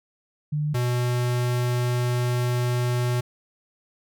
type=tone pair in turn; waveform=sine / square; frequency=149.8 / 122.78 Hz; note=D3 / B2; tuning=+35 / -10 cents; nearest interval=minor third; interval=345 cents; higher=first; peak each=-22 dBFS; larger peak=neither; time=0.52-0.74 / 0.74-3.21 s; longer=second; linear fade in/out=10 ms; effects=none